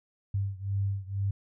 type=beating tone pair; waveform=sine; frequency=98 / 100.1 Hz; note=G2 / G2; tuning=0 / +37 cents; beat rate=2.1 Hz; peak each=-30 / -32 dBFS; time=0.34-1.31 s; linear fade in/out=5 ms; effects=none